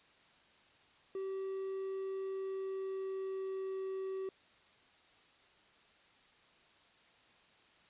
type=tone with pitch glide; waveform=triangle; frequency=385 to 382.3 Hz; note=G4 to G4; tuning=-31 to -43 cents; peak=-35 dBFS; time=1.15-4.29 s; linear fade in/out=2 ms; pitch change=-12 cents; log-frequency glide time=2.22-3.83 s; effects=white hiss -65 dBFS RMS until 7.89 s + resampled to 8000 Hz